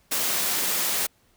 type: high-pass noise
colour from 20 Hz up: white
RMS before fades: -25 dBFS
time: 0.11-1.07 s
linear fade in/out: 10 ms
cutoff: 160 Hz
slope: 12 dB/octave
effects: pink hiss -63 dBFS RMS until 1.36 s